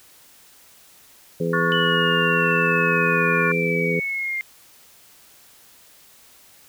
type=harmonic tone; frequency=84.2 Hz; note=E2; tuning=37 cents sharp; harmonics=2 / 3 / 4 / 5 / 6; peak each=-24 / -31 / -33 / -25 / -27 dBFS; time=1.4-4 s; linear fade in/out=5 ms
type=chord; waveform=sine; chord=F# minor; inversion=second; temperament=equal with one note detuned; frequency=1108.7 / 1442 / 1760 Hz; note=C#6 / F#6 / A6; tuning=0 / -45 / 0 cents; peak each=-25 / -23 / -25 dBFS; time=1.53-3.52 s; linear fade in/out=5 ms
type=exponential sweep; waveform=sine; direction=down; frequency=2977 to 2106 Hz; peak=-23 dBFS; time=1.72-4.41 s; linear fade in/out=0 ms
effects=white hiss -51 dBFS RMS until 6.68 s